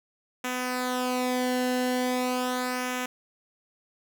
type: tone with flanger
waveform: sawtooth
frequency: 251.4 Hz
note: B3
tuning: 31 cents sharp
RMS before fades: -28 dBFS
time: 0.44-3.06 s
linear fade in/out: 5 ms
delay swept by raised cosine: 0.22 to 0.85 ms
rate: 0.39 Hz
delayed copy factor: -0.65
effects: none